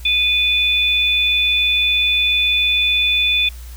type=tone pair together; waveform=sine; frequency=2470 / 3493 Hz; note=D#7 / A7; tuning=-13 / -13 cents; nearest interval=tritone; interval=600 cents; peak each=-16 dBFS; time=0.05-3.49 s; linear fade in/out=5 ms; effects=added 60 Hz sine -31 dBFS peak until 3.76 s + white hiss -44 dBFS RMS until 3.76 s